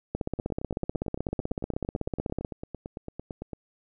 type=two click trains; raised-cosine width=2 ms; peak=-15 / -22 dBFS; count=38 / 29; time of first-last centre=0.15-2.448 / 0.39-3.533 s; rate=16.1 / 8.91 Hz; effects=none